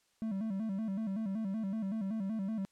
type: tone with vibrato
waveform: triangle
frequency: 206.9 Hz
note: G#3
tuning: 6 cents flat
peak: -31 dBFS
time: 0.22-2.65 s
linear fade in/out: 0 ms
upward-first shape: square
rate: 5.3 Hz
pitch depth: 120 cents each way
effects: white hiss -73 dBFS RMS until 2.71 s + low-pass 9000 Hz 12 dB/octave